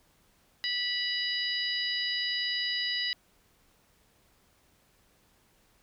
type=harmonic tone; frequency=981 Hz; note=B5; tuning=12 cents flat; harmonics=2 / 3 / 4 / 5; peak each=-34 / -34 / -34 / -34 dBFS; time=0.64-3.13 s; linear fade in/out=0 ms; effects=pink hiss -66 dBFS RMS until 5.82 s